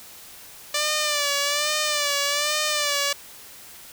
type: tone with vibrato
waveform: 5% pulse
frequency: 587.3 Hz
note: D5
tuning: in tune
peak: -10 dBFS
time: 0.74-3.13 s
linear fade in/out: 5 ms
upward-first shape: sine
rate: 1.2 Hz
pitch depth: 62 cents each way
effects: white hiss -44 dBFS RMS until 3.92 s